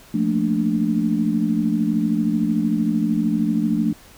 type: chord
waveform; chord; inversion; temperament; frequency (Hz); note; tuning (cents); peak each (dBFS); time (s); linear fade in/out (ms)
sine; Bb major seventh; second; equal; 174.61 / 220 / 233.1 / 293.7; F3 / A3 / Bb3 / D4; 0 / 0 / 0 / 0; -24 / -20 / -26 / -23; 0.14-3.93; 5
effects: pink hiss -47 dBFS RMS until 4.17 s